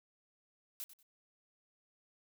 blue noise with echo, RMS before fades -43 dBFS, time 0.8-0.84 s, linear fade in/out 0 ms, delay 94 ms, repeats 2, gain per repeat -13 dB, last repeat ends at 1.028 s, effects none

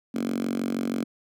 5% pulse tone with high-pass filter, 46.25 Hz, F#1, in tune, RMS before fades -28 dBFS, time 0.14-1.04 s, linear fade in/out 10 ms, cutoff 240 Hz, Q 6.2, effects none

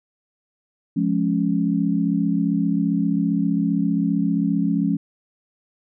sine chord, Db major, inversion first, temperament equal with one note detuned, 174.61 / 209.8 / 277.2 Hz, F3 / Ab3 / Db4, 0 / +18 / 0 cents, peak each -22 dBFS, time 0.96-4.97 s, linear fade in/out 10 ms, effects none

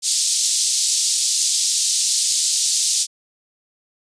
white band-pass noise, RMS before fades -19 dBFS, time 0.02-3.07 s, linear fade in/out 50 ms, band 4100 to 8800 Hz, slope 24 dB/octave, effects resampled to 22050 Hz

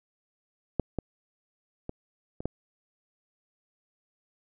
clicks, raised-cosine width 2 ms, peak -11 / -16 / -21 / -24 / -15 dBFS, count 5, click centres 0.797 / 0.987 / 1.894 / 2.405 / 2.456 s, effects none

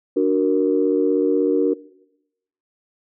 sine chord, D augmented, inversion none, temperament equal, 293.7 / 370 / 466.2 Hz, D4 / F#4 / A#4, 0 / 0 / 0 cents, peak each -19 dBFS, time 0.16-1.74 s, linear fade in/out 10 ms, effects noise-tail reverb RT60 0.9 s tail -21 dB re dry + tanh soft clip ceiling -5 dBFS

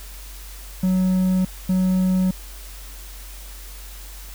triangle tone pair in turn, 185.6 / 185.6 Hz, F#3 / F#3, +6 / +6 cents, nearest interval unison, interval 0 cents, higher neither, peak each -14 dBFS, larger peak neither, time 0.83-1.45 / 1.69-2.31 s, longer neither, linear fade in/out 5 ms, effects added 47 Hz sine -36 dBFS peak until 4.34 s + white hiss -42 dBFS RMS until 4.34 s

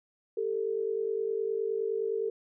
sine tone pair together, 398.3 / 448 Hz, G4 / A4, +28 / +31 cents, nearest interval major second, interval 203 cents, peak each -32 / -30 dBFS, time 0.37-2.3 s, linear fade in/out 5 ms, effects none

